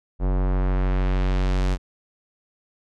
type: tone with low-pass filter sweep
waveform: square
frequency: 46.52 Hz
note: F#1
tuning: 10 cents sharp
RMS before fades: -21 dBFS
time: 0.19-1.78 s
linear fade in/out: 50 ms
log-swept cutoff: 810 to 7200 Hz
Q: 0.82
effects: none